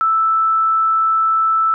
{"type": "tone", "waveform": "sine", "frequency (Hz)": 1318.5, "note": "E6", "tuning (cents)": 0, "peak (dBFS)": -12, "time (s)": [0.01, 1.74], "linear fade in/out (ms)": 0, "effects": []}